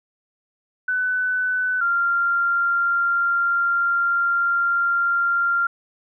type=tone pair in turn; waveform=sine; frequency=1500 / 1388.4 Hz; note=F#6 / F6; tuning=+23 / -11 cents; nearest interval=minor second; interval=134 cents; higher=first; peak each=-19 / -17 dBFS; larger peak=second; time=0.88-1.81 / 1.81-5.67 s; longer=second; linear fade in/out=5 ms; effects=none